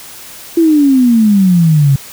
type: exponential sweep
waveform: sine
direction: down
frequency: 340 to 133.7 Hz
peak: -5 dBFS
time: 0.57-1.96 s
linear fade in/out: 5 ms
effects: white hiss -32 dBFS RMS until 2.12 s